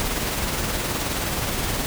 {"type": "noise with tremolo", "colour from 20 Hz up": "pink", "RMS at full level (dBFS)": -24, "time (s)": [0, 1.86], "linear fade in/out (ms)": 0, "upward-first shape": "sine", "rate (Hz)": 19, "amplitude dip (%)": 30, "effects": []}